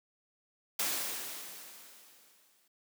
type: noise with exponential decay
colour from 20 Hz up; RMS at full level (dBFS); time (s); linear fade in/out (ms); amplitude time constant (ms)
white; -31; 0.79-2.68; 5; 410
effects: high-pass 200 Hz 12 dB/octave